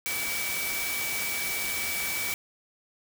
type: tone in noise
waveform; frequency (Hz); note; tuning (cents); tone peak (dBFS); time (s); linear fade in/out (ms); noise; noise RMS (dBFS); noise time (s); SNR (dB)
sine; 2291; D7; -44; -32; 0.06-2.34; 0; white; -32; 0.06-2.34; -3
effects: none